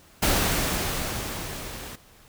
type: noise with level ramp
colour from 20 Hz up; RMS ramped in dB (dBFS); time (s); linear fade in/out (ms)
pink; -21 to -39; 0.22-1.96; 10
effects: pink hiss -54 dBFS RMS until 2.28 s